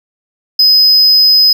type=tone; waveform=triangle; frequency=5040 Hz; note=D#8; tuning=21 cents sharp; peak=-3 dBFS; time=0.59-1.53 s; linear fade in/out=5 ms; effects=7-bit